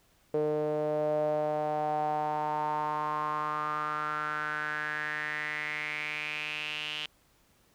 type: tone with band-pass filter sweep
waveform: sawtooth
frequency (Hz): 151.5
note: D#3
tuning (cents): -46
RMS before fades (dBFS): -32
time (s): 0.34-7.06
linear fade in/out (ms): 0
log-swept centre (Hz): 480 to 3000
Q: 6.1
effects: pink hiss -66 dBFS RMS until 7.74 s